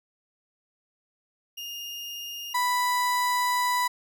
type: tone pair in turn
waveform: 35% pulse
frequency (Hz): 2831 / 988.3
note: F7 / B5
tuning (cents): +23 / +1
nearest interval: octave + tritone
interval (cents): 1822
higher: first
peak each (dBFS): -33 / -21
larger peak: second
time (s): 1.57-2.54 / 2.54-3.88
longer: second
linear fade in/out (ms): 10
effects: none